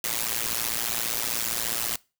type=noise with amplitude modulation; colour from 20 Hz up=white; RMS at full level=-24 dBFS; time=0.04-1.96 s; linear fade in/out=2 ms; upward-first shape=sine; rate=115 Hz; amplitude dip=100%; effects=noise-tail reverb RT60 0.3 s tail -23 dB re dry